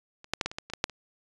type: clicks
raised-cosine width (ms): 0.2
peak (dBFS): -29 / -9 / -9 / -12 / -23 / -16 / -25 / -14 / -6 / -27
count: 10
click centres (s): 0.244 / 0.336 / 0.412 / 0.46 / 0.515 / 0.585 / 0.7 / 0.736 / 0.841 / 0.897
effects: resampled to 22050 Hz